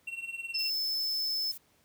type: tone with tremolo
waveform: triangle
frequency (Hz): 2725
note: F7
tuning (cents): -43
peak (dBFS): -31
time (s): 0.07-0.7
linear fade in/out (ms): 5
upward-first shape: triangle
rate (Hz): 19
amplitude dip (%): 85
type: tone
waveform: sine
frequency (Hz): 5250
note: E8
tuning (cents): -8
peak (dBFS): -29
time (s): 0.54-1.52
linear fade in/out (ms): 10
type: noise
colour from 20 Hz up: violet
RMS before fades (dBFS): -44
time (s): 0.58-1.58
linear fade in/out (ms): 10
effects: pink hiss -67 dBFS RMS until 1.84 s + high-pass 80 Hz 12 dB/octave